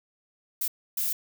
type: noise bursts at uneven times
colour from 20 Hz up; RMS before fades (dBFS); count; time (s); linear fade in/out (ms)
violet; -28; 2; 0.61-0.68 / 0.97-1.13; 5
effects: none